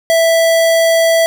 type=tone; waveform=square; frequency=659.3 Hz; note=E5; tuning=in tune; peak=-9 dBFS; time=0.1-1.26 s; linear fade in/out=0 ms; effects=none